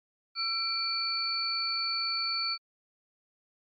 sine tone cluster, 1344 / 2353 / 4471 Hz, E6 / D7 / C#8, +33 / +3 / +14 cents, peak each -36 / -38 / -29 dBFS, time 0.35-2.58 s, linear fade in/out 50 ms, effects MP3 32 kbps

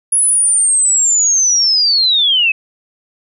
sine linear sweep, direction down, 10470 to 2532 Hz, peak -9 dBFS, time 0.12-2.52 s, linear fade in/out 5 ms, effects none

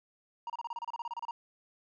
triangle tone bursts, 940 Hz, A#5, 14 cents sharp, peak -33 dBFS, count 15, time 0.47-1.31 s, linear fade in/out 2 ms, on 28 ms, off 30 ms, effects resampled to 16000 Hz + 12-bit

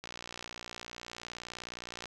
click train, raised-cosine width 0.2 ms, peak -24 dBFS, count 121, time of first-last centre 0.04-2.057 s, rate 59.5 Hz, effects none

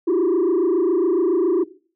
sine tone with frequency modulation, 356.6 Hz, F4, 36 cents sharp, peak -13 dBFS, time 0.07-1.64 s, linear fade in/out 10 ms, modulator 27.2 Hz, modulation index 1.3, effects noise-tail reverb RT60 0.4 s tail -19 dB re dry + tanh soft clip ceiling -14 dBFS

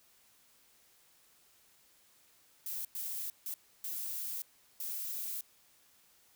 violet noise bursts at uneven times, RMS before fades -39 dBFS, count 5, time 2.66-2.85 / 2.95-3.3 / 3.46-3.54 / 3.84-4.42 / 4.8-5.41 s, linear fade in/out 2 ms, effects white hiss -66 dBFS RMS until 6.35 s

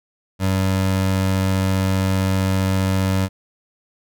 25% pulse tone, 95.2 Hz, F#2, 50 cents sharp, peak -13 dBFS, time 0.39-3.29 s, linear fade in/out 50 ms, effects none

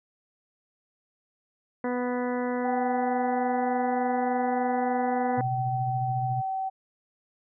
harmonic tone, 247.2 Hz, B3, 2 cents sharp, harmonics 1 / 2 / 3 / 4 / 5 / 6 / 7 / 8, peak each -29 / -30 / -36 / -37 / -44 / -42 / -43 / -43 dBFS, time 1.84-5.41 s, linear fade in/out 2 ms
sine tone, 765 Hz, G5, 42 cents flat, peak -27 dBFS, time 2.64-6.7 s, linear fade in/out 20 ms
sine tone with tremolo, 125.5 Hz, B2, 28 cents sharp, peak -26 dBFS, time 5.37-6.42 s, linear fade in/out 20 ms, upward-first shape sine, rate 14 Hz, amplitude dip 45%
effects none

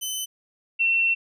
15% pulse / sine tone pair in turn, 3038 / 2707 Hz, F#7 / E7, +45 / +45 cents, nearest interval major second, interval 200 cents, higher first, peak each -20 / -18 dBFS, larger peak second, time 0.01-0.26 / 0.79-1.15 s, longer second, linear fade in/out 20 ms, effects none

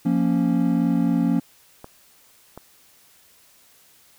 triangle chord, Bb minor, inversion second, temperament equal, 174.61 / 233.1 / 277.2 Hz, F3 / Bb3 / Db4, 0 / 0 / 0 cents, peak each -20 dBFS, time 0.05-1.4 s, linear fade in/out 10 ms
clicks, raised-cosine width 1 ms, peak -23 dBFS, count 2, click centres 1.844 / 2.576 s
effects white hiss -55 dBFS RMS until 4.18 s

